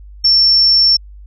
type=tone; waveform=sine; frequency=5420 Hz; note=E8; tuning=47 cents sharp; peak=-7 dBFS; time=0.24-0.97 s; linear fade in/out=10 ms; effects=added 50 Hz sine -33 dBFS peak until 1.26 s